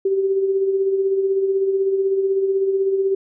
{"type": "tone with tremolo", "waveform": "sine", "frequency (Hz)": 388, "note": "G4", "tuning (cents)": -18, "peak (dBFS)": -14, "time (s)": [0.05, 3.15], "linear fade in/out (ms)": 5, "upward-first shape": "sine", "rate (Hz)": 16, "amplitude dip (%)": 45, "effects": []}